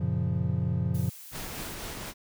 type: chord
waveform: triangle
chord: Gb major seventh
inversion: none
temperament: equal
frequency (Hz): 92.5 / 116.54 / 138.59 / 174.61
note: Gb2 / Bb2 / Db3 / F3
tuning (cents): 0 / 0 / 0 / 0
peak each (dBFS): -29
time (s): 0-1.1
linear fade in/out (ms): 10
type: noise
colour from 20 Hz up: blue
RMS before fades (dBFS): -46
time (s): 0.94-1.75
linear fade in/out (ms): 10
type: noise with tremolo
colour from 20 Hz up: pink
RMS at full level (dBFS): -37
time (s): 1.31-2.14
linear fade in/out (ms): 50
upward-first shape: sine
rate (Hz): 4.1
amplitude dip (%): 25
effects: none